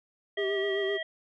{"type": "harmonic tone", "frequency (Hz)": 644, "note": "E5", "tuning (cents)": -41, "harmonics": [1, 3, 5], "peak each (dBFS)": [-36, -34, -38], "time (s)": [0.37, 1.03], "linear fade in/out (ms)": 5}
{"type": "tone with vibrato", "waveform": "triangle", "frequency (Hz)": 395.1, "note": "G4", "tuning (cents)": 14, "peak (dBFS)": -26, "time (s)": [0.37, 0.98], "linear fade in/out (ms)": 20, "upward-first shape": "sine", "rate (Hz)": 7.7, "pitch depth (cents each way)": 48}
{"effects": []}